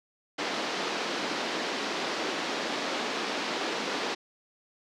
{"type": "band-pass noise", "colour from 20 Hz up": "pink", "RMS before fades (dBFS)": -32, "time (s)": [0.38, 4.15], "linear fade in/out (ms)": 10, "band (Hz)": [250, 5300], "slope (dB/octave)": 24, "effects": []}